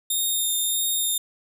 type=tone with vibrato; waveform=5% pulse; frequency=3666 Hz; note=A#7; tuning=30 cents flat; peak=-15 dBFS; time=0.1-1.18 s; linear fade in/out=5 ms; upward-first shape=triangle; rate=1.6 Hz; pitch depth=18 cents each way; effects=none